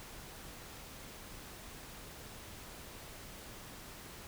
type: silence
effects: pink hiss -50 dBFS RMS until 4.27 s